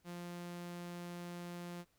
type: tone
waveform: sawtooth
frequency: 174.61 Hz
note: F3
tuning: in tune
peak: -40 dBFS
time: 0.04-1.85 s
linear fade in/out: 50 ms
effects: pink hiss -75 dBFS RMS until 1.98 s